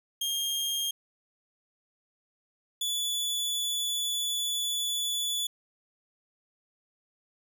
sawtooth tone pair in turn, 3222 / 3448 Hz, G7 / A7, +47 / -36 cents, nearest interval minor second, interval 117 cents, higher second, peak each -25 dBFS, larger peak neither, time 0.21-0.91 / 2.81-5.47 s, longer second, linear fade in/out 5 ms, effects none

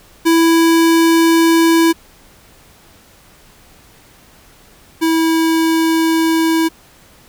square tone pair in turn, 330 / 325.3 Hz, E4 / E4, +2 / -23 cents, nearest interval unison, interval 25 cents, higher first, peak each -9 / -12 dBFS, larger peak first, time 0.25-1.93 / 5.01-6.69 s, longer neither, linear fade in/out 20 ms, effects pink hiss -46 dBFS RMS until 7.28 s

